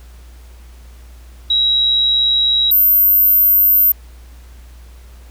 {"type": "tone pair in turn", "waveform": "sine", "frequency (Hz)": [3859, 13598], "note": ["B7", "G#9"], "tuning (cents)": [-41, 40], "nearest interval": "octave + minor seventh", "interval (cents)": 2181, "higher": "second", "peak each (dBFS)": [-11, -8], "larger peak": "second", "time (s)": [[1.5, 2.71], [2.71, 3.92]], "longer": "neither", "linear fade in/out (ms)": 5, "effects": ["added 60 Hz sine -36 dBFS peak until 5.3 s", "pink hiss -49 dBFS RMS until 5.3 s"]}